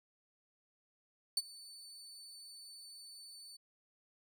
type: tone with ADSR envelope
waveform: 30% pulse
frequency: 4506 Hz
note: C#8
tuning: 28 cents sharp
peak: -25 dBFS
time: 1.37-3.57 s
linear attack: 3 ms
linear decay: 37 ms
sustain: -23 dB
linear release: 10 ms
effects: none

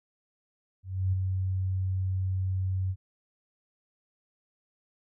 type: tone with ADSR envelope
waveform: sine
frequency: 94 Hz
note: F#2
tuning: 28 cents sharp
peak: -22 dBFS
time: 0.83-2.96 s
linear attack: 300 ms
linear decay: 8 ms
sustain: -4 dB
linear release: 58 ms
effects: none

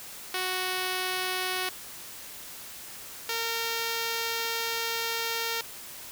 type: tone pair in turn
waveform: 5% pulse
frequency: 370 / 459.4 Hz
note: F#4 / A#4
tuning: 0 / -25 cents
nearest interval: major third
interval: 375 cents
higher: second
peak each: -17 dBFS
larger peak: neither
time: 0.34-1.69 / 3.29-5.61 s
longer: second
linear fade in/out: 2 ms
effects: white hiss -43 dBFS RMS until 6.11 s

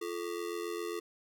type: ring-modulated tone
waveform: square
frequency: 390 Hz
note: G4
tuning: 9 cents flat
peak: -33 dBFS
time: 0.01-1 s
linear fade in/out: 10 ms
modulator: 43.7 Hz
effects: none

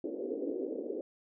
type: band-pass noise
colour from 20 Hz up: white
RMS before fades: -37 dBFS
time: 0.04-1.01 s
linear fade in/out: 2 ms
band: 270 to 490 Hz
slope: 48 dB/octave
effects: none

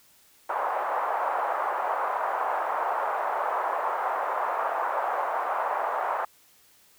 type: band-pass noise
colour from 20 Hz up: white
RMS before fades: -28 dBFS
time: 0.49-6.25 s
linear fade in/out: 5 ms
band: 630 to 1100 Hz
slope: 24 dB/octave
effects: white hiss -59 dBFS RMS until 6.98 s

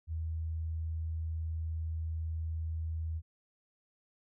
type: tone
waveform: sine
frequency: 80.6 Hz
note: E2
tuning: 38 cents flat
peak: -33 dBFS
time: 0.07-3.22 s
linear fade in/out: 50 ms
effects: none

